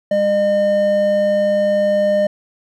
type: tone pair together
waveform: triangle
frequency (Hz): 202.4 / 606.5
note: G#3 / D#5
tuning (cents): -44 / -44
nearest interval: octave + perfect fifth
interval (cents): 1900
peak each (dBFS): -21 / -11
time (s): 0.11-2.27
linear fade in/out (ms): 5
effects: none